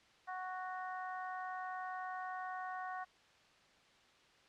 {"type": "harmonic tone", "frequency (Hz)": 370, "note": "F#4", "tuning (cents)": 0, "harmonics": [2, 3, 4, 5], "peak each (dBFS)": [-43, -46, -49, -51], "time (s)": [0.27, 3.05], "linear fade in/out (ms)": 20, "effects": ["white hiss -66 dBFS RMS until 4.48 s", "low-pass 4000 Hz 12 dB/octave"]}